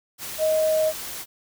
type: tone in noise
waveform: sine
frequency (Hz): 627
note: D#5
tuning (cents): +13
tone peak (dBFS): -18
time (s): 0.38-0.93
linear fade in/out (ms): 50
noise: white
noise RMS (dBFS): -34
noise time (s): 0.18-1.26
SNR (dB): +13
effects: none